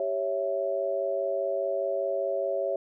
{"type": "chord", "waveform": "sine", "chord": "C# diminished", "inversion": "second", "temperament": "equal", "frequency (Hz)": [392, 554.4, 659.3], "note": ["G4", "C#5", "E5"], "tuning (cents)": [0, 0, 0], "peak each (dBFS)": [-33, -28, -31], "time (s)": [0, 2.76], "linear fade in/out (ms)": 2, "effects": []}